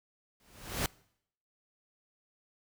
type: noise with exponential growth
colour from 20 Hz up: pink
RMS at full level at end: -29 dBFS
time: 0.4-0.86 s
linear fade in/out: 1 ms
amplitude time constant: 100 ms
effects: noise-tail reverb RT60 0.7 s tail -24 dB re dry